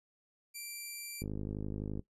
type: tone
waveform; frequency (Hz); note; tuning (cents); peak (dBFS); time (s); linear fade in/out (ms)
5% pulse; 2353; D7; +3; -32; 0.54-1.23; 20
type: click train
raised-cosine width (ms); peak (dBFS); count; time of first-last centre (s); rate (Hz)
3; -26; 41; 1.22-1.994; 51.7
effects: noise-tail reverb RT60 0.1 s tail -17 dB re dry + resampled to 32000 Hz